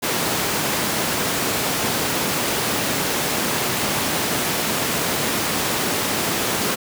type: high-pass noise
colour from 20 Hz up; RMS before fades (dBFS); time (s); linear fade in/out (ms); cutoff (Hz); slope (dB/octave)
pink; -22; 0.02-6.76; 20; 160; 12
effects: none